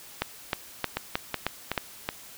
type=two click trains; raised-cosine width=0.3 ms; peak=-11 / -9 dBFS; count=4 / 6; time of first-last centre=0.97-2.089 / 0.22-1.778 s; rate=2.68 / 3.21 Hz; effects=white hiss -47 dBFS RMS until 2.37 s